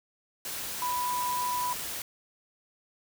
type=tone in noise; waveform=sine; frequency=987.8 Hz; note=B5; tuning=in tune; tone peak=-28 dBFS; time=0.82-1.73 s; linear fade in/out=2 ms; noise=white; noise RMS=-36 dBFS; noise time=0.45-2.02 s; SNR=+5 dB; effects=none